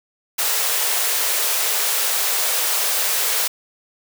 white high-pass noise, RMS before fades -20 dBFS, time 0.38-3.48 s, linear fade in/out 10 ms, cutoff 410 Hz, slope 48 dB/octave, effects none

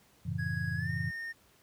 sine chord, F# minor seventh, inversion none, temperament just, 92.5 / 111 / 138.75 / 166.5 Hz, F#2 / A2 / C#3 / E3, 0 / +16 / +2 / +18 cents, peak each -37 dBFS, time 0.25-1.11 s, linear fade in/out 10 ms
triangle tone with pitch glide, 1661.2 to 1832.6 Hz, G#6 to A#6, 0 to -30 cents, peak -35 dBFS, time 0.38-1.33 s, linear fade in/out 20 ms, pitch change +170 cents, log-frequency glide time 0.75-0.91 s
effects pink hiss -64 dBFS RMS until 1.62 s + high-pass 60 Hz 12 dB/octave

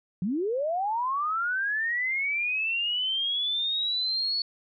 sine linear sweep, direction up, 164.81 to 4435 Hz, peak -25 dBFS, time 0.22-4.42 s, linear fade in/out 2 ms, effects none

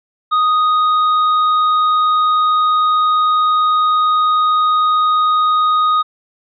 sine tone with tanh clipping, 1244.5 Hz, D#6, in tune, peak -12 dBFS, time 0.31-6.03 s, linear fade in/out 20 ms, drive 7 dB, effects resampled to 11025 Hz

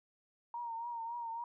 sine tone with vibrato, 932.3 Hz, A#5, in tune, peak -38 dBFS, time 0.54-1.44 s, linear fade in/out 2 ms, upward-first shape triangle, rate 3.6 Hz, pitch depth 58 cents each way, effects none

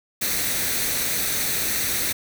white noise with comb filter, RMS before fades -24 dBFS, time 0.21-2.13 s, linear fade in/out 10 ms, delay 0.49 ms, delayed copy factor +0.5, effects none

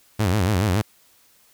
sawtooth tone with vibrato, 98 Hz, G2, in tune, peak -14 dBFS, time 0.19-0.82 s, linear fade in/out 10 ms, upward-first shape sine, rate 7.1 Hz, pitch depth 200 cents each way, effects white hiss -57 dBFS RMS until 1.53 s

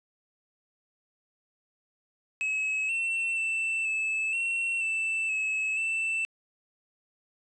triangle tone with pitch steps, 2571 / 2698 / 2667 / 2612 / 2719 / 2655 / 2584 / 2662 Hz, E7 / E7 / E7 / E7 / F7 / E7 / E7 / E7, -44 / +40 / +20 / -17 / -47 / +12 / -35 / +16 cents, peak -25 dBFS, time 2.41-6.25 s, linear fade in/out 0 ms, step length 480 ms, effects resampled to 24000 Hz + 11-bit

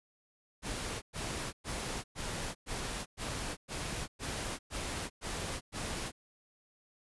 pink noise bursts, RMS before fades -38 dBFS, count 11, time 0.62-6.12 s, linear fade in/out 50 ms, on 400 ms, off 110 ms, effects resampled to 24000 Hz

